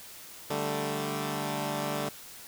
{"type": "chord", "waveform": "10% pulse", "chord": "D suspended fourth", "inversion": "none", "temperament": "equal", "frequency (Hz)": [146.83, 196, 220], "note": ["D3", "G3", "A3"], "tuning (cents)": [0, 0, 0], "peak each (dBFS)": [-25, -28, -27], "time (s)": [0.5, 2.09], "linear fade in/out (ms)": 5, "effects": ["white hiss -47 dBFS RMS until 2.47 s"]}